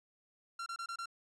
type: tone bursts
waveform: 45% pulse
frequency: 1368 Hz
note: F6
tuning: 36 cents flat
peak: -39 dBFS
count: 5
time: 0.59-1.058 s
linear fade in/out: 5 ms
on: 72 ms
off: 27 ms
effects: low-pass 8000 Hz 12 dB/octave